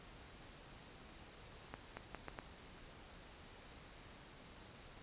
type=accelerating click train; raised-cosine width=0.5 ms; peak=-29 dBFS; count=5; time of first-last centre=1.74-2.388 s; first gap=230 ms; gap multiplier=0.77; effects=pink hiss -57 dBFS RMS until 5.02 s + resampled to 8000 Hz